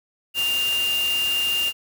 sine tone in noise, 2800 Hz, F7, 4 cents sharp, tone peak -20 dBFS, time 0.34-1.73 s, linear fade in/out 50 ms, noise white, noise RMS -31 dBFS, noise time 0.34-1.73 s, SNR +8 dB, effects none

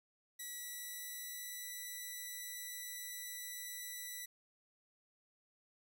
5% pulse tone with pitch glide, 1950 to 1969.2 Hz, B6 to B6, -23 to -6 cents, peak -34 dBFS, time 0.39-4.26 s, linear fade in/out 10 ms, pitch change +17 cents, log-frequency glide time 0.56-1.61 s, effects none

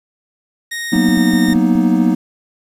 sawtooth tone with pitch glide, 1864.7 to 1838 Hz, A#6 to A#6, 0 to -25 cents, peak -18 dBFS, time 0.71-1.54 s, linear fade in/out 10 ms, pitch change -25 cents, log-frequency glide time 0.89-0.99 s
triangle chord, B major seventh, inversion second, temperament equal with one note detuned, 185 / 233.1 / 246.9 / 312.4 Hz, F#3 / A#3 / B3 / D#4, 0 / 0 / 0 / +7 cents, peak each -14 dBFS, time 0.92-2.15 s, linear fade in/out 10 ms
clicks, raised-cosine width 5 ms, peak -18 dBFS, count 8, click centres 0.961 / 1.089 / 1.175 / 1.336 / 1.486 / 1.525 / 1.557 / 1.755 s
effects resampled to 32000 Hz + 7-bit

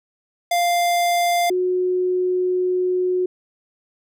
square / sine tone pair in turn, 697 / 365 Hz, F5 / F#4, -4 / -24 cents, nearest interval major seventh, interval 1120 cents, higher first, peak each -17 dBFS, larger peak neither, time 0.51-1.5 / 1.5-3.26 s, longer second, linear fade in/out 5 ms, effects none

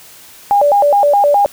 sine tone with vibrato, 686 Hz, F5, 31 cents flat, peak -7 dBFS, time 0.51-1.46 s, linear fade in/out 0 ms, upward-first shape square, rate 4.8 Hz, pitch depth 290 cents each way, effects white hiss -39 dBFS RMS until 1.52 s

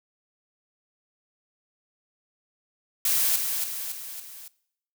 blue noise with echo, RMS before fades -23 dBFS, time 3.05-3.36 s, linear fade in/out 2 ms, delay 280 ms, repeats 4, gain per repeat -5 dB, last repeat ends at 4.48 s, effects noise-tail reverb RT60 0.7 s tail -21 dB re dry

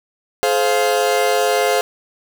40% pulse chord, F minor, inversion first, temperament equal with one note detuned, 425 / 523.3 / 698.5 Hz, Ab4 / C5 / F5, +40 / 0 / 0 cents, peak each -18 dBFS, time 0.43-1.81 s, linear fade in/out 0 ms, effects none

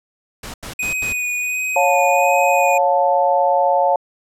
pink noise bursts, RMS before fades -31 dBFS, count 4, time 0.43-1.128 s, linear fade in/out 5 ms, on 110 ms, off 86 ms
square tone with vibrato, 2489 Hz, D#7, in tune, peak -20 dBFS, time 0.79-2.78 s, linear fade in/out 5 ms, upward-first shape sine, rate 1.4 Hz, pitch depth 19 cents each way
sine chord, Db augmented, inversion none, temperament equal with one note detuned, 554.4 / 711.1 / 880 Hz, Db5 / F5 / A5, 0 / +31 / 0 cents, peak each -17 dBFS, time 1.76-3.96 s, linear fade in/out 2 ms
effects low-pass 12000 Hz 12 dB/octave

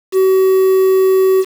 triangle tone with quantisation, 379 Hz, F#4, 42 cents sharp, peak -6 dBFS, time 0.12-1.45 s, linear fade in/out 50 ms, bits 5, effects none

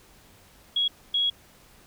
sine tone bursts at uneven times, 3322 Hz, G#7, in tune, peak -21 dBFS, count 2, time 0.76-0.88 / 1.14-1.3 s, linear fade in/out 5 ms, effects pink hiss -55 dBFS RMS until 1.86 s

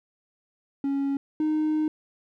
triangle tone pair in turn, 277.2 / 308.6 Hz, C#4 / D#4, 0 / -14 cents, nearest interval major second, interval 186 cents, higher second, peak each -21 / -19 dBFS, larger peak second, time 0.84-1.17 / 1.4-1.88 s, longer second, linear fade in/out 2 ms, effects tanh soft clip ceiling -16 dBFS

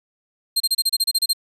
sawtooth tone bursts, 4186 Hz, C8, in tune, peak -13 dBFS, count 11, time 0.56-1.333 s, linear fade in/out 10 ms, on 43 ms, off 30 ms, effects resampled to 32000 Hz

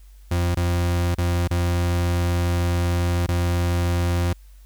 40% pulse tone with dropouts, 87.2 Hz, F2, 2 cents flat, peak -18 dBFS, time 0.31-4.33 s, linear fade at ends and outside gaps 5 ms, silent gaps 0.547-0.569 / 1.148-1.182 / 1.476-1.507 / 3.264-3.286 s, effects added 48 Hz sine -43 dBFS peak until 4.65 s + white hiss -60 dBFS RMS until 4.65 s

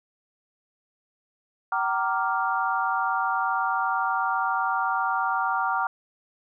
sine chord, G minor seventh, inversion none, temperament equal with one note detuned, 764.3 / 932.3 / 1174.7 / 1396.9 Hz, G5 / Bb5 / D6 / F6, -44 / 0 / 0 / 0 cents, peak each -28 dBFS, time 1.72-5.87 s, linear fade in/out 2 ms, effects none

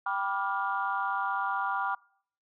sine chord, G dominant seventh, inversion none, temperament just, 784 / 980 / 1176 / 1411.2 Hz, G5 / B5 / D6 / F6, 0 / -14 / +2 / +18 cents, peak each -33 dBFS, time 0.06-1.95 s, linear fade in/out 5 ms, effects noise-tail reverb RT60 0.6 s tail -25 dB re dry + tanh soft clip ceiling -17 dBFS

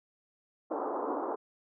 pink band-pass noise, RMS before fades -34 dBFS, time 0.7-1.36 s, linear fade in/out 20 ms, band 280 to 1200 Hz, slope 48 dB/octave, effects none

